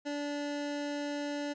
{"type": "tone", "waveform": "25% pulse", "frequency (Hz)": 290, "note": "D4", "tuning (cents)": -22, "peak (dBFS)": -30, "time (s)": [0.05, 1.54], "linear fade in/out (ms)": 20, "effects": ["resampled to 16000 Hz"]}